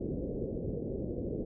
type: low-pass noise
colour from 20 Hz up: white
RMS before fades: -36 dBFS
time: 0-1.45 s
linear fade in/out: 10 ms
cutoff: 510 Hz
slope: 48 dB/octave
effects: none